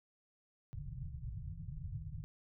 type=low-pass noise; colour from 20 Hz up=white; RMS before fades=-44 dBFS; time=0.73-2.24 s; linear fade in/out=0 ms; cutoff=160 Hz; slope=96 dB/octave; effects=none